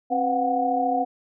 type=tone cluster; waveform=sine; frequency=266.8 / 498.7 / 724 / 758 Hz; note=C4 / B4 / F#5 / F#5; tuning=+34 / +17 / -38 / +42 cents; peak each=-27 / -29 / -22 / -29 dBFS; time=0.1-1.05 s; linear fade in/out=20 ms; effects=none